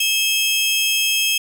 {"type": "tone pair together", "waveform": "sawtooth", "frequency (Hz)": [2600, 3222], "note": ["E7", "G7"], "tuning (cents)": [-24, 47], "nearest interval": "major third", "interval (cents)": 371, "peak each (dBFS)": [-16, -16], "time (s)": [0, 1.38], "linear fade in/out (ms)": 5, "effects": []}